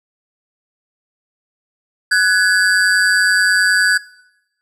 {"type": "ring-modulated tone", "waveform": "square", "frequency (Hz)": 1582, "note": "G6", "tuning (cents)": 15, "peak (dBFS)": -8, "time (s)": [2.11, 3.98], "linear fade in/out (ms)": 10, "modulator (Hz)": 95.3, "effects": ["noise-tail reverb RT60 0.9 s tail -21 dB re dry", "low-pass 10000 Hz 12 dB/octave"]}